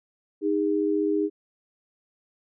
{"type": "tone pair together", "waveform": "sine", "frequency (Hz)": [311.1, 406.3], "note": ["D#4", "G#4"], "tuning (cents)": [0, -38], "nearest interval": "perfect fourth", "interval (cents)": 462, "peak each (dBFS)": -24, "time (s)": [0.41, 1.3], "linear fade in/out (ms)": 50, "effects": []}